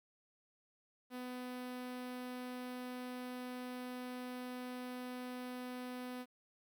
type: tone with notch filter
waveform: sawtooth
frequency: 250.1 Hz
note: B3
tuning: 22 cents sharp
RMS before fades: -45 dBFS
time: 1.1-6.26 s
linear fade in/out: 50 ms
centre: 6900 Hz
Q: 1.5
effects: 12-bit